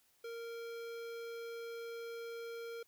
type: tone with notch filter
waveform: square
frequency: 463.8 Hz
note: A#4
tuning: 9 cents flat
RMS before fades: -45 dBFS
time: 0.24-2.83 s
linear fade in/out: 5 ms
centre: 8600 Hz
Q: 1
effects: white hiss -72 dBFS RMS until 2.87 s